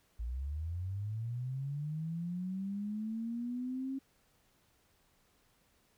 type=linear sweep; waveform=sine; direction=up; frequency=54.8 to 271.2 Hz; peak=-35 dBFS; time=0.19-3.99 s; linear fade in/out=10 ms; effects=pink hiss -71 dBFS RMS until 5.97 s